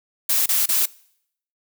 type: noise bursts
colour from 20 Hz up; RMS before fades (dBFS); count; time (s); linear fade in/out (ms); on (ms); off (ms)
blue; -19; 3; 0.29-0.858; 5; 170; 29
effects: noise-tail reverb RT60 0.7 s tail -23 dB re dry